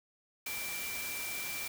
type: tone in noise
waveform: sine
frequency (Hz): 2349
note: D7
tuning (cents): 0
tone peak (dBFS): -40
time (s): 0.46-1.68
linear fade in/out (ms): 5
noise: white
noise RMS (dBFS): -40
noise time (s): 0.46-1.68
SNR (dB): -3
effects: none